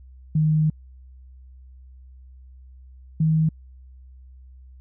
sine tone pair in turn, 155 / 158.17 Hz, D#3 / D#3, -6 / +29 cents, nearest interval unison, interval 35 cents, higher second, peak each -16 dBFS, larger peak neither, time 0.35-0.7 / 3.2-3.49 s, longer first, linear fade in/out 5 ms, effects added 64 Hz sine -43 dBFS peak until 4.8 s

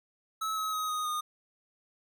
square tone with pitch steps, 1298 / 1280.1 / 1262.5 / 1245.1 / 1228 Hz, E6 / D#6 / D#6 / D#6 / D#6, -27 / +49 / +25 / +1 / -23 cents, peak -31 dBFS, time 0.41-1.21 s, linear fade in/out 10 ms, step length 160 ms, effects none

